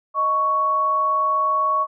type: tone pair together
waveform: sine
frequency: 622.7 / 1113 Hz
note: D#5 / C#6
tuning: +1 / +7 cents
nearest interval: minor seventh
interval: 1006 cents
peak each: -28 / -17 dBFS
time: 0.14-1.87 s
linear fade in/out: 50 ms
effects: none